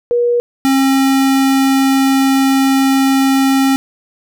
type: tone pair in turn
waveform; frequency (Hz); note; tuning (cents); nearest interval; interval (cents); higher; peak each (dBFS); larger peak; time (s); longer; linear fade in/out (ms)
sine / square; 479.9 / 269.3; B4 / C#4; -50 / -50; minor seventh; 1000; first; -10 / -10; neither; 0.11-0.4 / 0.65-3.76; second; 0
effects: none